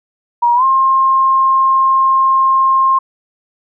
sine tone with pitch glide, 953 to 1063.5 Hz, A#5 to C6, +38 to +28 cents, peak -8 dBFS, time 0.42-2.99 s, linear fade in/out 10 ms, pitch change +190 cents, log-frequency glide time 0.55-0.64 s, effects none

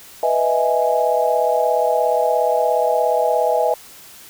sine chord, E major seventh, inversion second, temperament equal, 493.9 / 622.3 / 659.3 / 830.6 Hz, B4 / D#5 / E5 / G#5, 0 / 0 / 0 / 0 cents, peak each -20 dBFS, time 0.23-3.74 s, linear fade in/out 2 ms, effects white hiss -42 dBFS RMS until 4.29 s

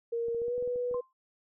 sine tone with pitch glide, 466.2 to 490.8 Hz, A#4 to B4, 0 to -11 cents, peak -29 dBFS, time 0.12-1.01 s, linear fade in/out 10 ms, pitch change +89 cents, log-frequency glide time 0.4-0.55 s
clicks, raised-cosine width 2 ms, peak -36 dBFS, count 10, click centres 0.284 / 0.347 / 0.418 / 0.482 / 0.58 / 0.625 / 0.676 / 0.759 / 0.912 / 0.946 s
sine tone with exponential decay, 1046.5 Hz, C6, in tune, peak -37 dBFS, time 0.94-1.13 s, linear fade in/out 2 ms, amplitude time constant 41 ms
effects none

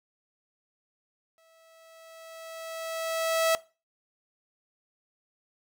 sawtooth tone with exponential growth, 652 Hz, E5, 19 cents flat, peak -17 dBFS, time 1.38-3.55 s, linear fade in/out 0 ms, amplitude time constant 470 ms, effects noise-tail reverb RT60 0.3 s tail -19 dB re dry

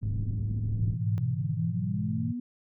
pink low-pass noise, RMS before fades -35 dBFS, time 0.01-0.98 s, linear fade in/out 50 ms, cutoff 240 Hz, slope 24 dB/octave
sine tone with pitch glide, 103.8 to 107.15 Hz, G#2 to A2, 0 to -45 cents, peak -28 dBFS, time 0.03-1.18 s, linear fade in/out 0 ms, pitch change +55 cents, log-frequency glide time 0.39-0.57 s
sine chord, E major, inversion first, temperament equal, 103.83 / 123.47 / 164.81 Hz, G#2 / B2 / E3, 0 / 0 / 0 cents, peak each -33 dBFS, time 0.78-2.33 s, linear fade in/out 20 ms
sine linear sweep, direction up, 116.5 to 246.9 Hz, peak -31 dBFS, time 1.2-2.4 s, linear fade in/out 5 ms
effects none

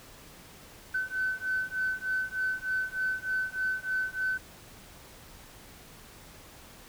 sine beating tone pair, 1518 / 1521.3 Hz, F#6 / F#6, +44 / +48 cents, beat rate 3.3 Hz, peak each -31 dBFS, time 0.94-4.38 s, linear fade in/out 10 ms, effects tanh soft clip ceiling -21 dBFS + pink hiss -51 dBFS RMS until 6.88 s

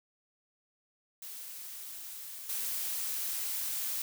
blue noise with level steps, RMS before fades -44 / -35 dBFS, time 1.22-4.02 s, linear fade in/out 2 ms, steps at 2.49 s, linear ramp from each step 5 ms, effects none

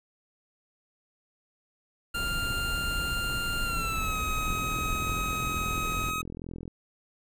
brown noise, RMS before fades -34 dBFS, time 2.14-6.11 s, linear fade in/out 10 ms
25% pulse tone with pitch glide, 1396.9 to 1266.2 Hz, F6 to D#6, 0 to +30 cents, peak -26 dBFS, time 2.14-6.22 s, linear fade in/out 10 ms, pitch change -170 cents, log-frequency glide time 3.64-4.17 s
click train, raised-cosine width 3 ms, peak -26 dBFS, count 94, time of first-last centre 4.48-6.679 s, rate 42.3 Hz
effects none

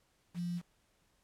sine tone with quantisation, 174.61 Hz, F3, in tune, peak -34 dBFS, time 0.34-0.62 s, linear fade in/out 50 ms, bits 9, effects pink hiss -73 dBFS RMS until 1.23 s + low-pass 12000 Hz 12 dB/octave

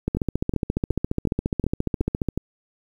two click trains, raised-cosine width 3 ms, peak -9 / -11 dBFS, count 33 / 7, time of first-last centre 0.08-2.287 / 0.17-2.376 s, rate 14.5 / 2.72 Hz, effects 8-bit

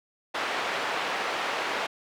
pink band-pass noise, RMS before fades -30 dBFS, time 0.34-1.87 s, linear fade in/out 10 ms, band 600 to 2800 Hz, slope 12 dB/octave, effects none

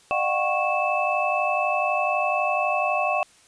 sine tone cluster, 606 / 710 / 762 / 1101 / 2628 Hz, D#5 / F5 / G5 / C#6 / E7, -46 / +28 / -49 / -12 / -6 cents, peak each -27 dBFS, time 0.11-3.23 s, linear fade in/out 0 ms, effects white hiss -55 dBFS RMS until 3.47 s + resampled to 22050 Hz

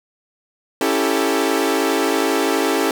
sawtooth chord, A dominant seventh, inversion first, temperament equal with one note detuned, 277.2 / 329.6 / 392 / 441.5 Hz, C#4 / E4 / G4 / A4, 0 / 0 / 0 / +6 cents, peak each -18 dBFS, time 0.81-2.91 s, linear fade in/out 2 ms, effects none

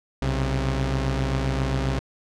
sawtooth tone pair together, 63.29 / 134.1 Hz, B1 / C3, +43 / +43 cents, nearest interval octave + minor second, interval 1300 cents, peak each -21 dBFS, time 0.22-1.99 s, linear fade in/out 0 ms, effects low-pass 6000 Hz 12 dB/octave

